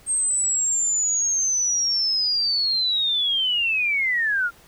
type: linear sweep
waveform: sine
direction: down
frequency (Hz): 8460 to 1366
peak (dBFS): -19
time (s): 0.06-4.51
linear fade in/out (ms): 50
effects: pink hiss -52 dBFS RMS until 4.67 s